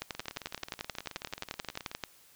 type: two click trains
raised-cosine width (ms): 0.2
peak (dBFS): -17 / -24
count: 24 / 34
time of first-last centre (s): 0.02-2.038 / 0.15-1.915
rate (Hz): 11.4 / 18.7
effects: white hiss -60 dBFS RMS until 2.35 s